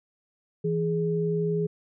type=tone pair together; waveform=sine; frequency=164.9 / 417.1 Hz; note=E3 / G#4; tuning=+1 / +7 cents; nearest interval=octave + major third; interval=1606 cents; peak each=-26 dBFS; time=0.64-1.67 s; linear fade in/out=10 ms; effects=none